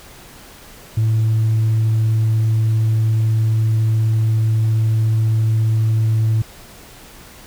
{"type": "tone", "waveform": "sine", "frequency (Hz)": 110.7, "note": "A2", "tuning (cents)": 11, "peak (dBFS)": -11, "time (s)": [0.97, 6.42], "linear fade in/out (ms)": 5, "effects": ["tanh soft clip ceiling -11 dBFS", "pink hiss -41 dBFS RMS until 7.46 s"]}